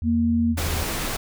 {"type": "tone with pitch glide", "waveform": "sine", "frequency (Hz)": [84.2, 81.14], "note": ["E2", "E2"], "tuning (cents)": [37, -27], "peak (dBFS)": -25, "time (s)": [0.02, 0.83], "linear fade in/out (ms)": 0, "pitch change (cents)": -64, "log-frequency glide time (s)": [0.48, 0.65]}
{"type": "tone", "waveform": "sine", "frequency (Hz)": 233.1, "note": "A#3", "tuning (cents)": 0, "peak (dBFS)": -18, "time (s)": [0.03, 0.56], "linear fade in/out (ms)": 50}
{"type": "noise", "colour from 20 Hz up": "pink", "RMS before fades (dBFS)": -27, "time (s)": [0.57, 1.17], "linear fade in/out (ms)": 10}
{"effects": []}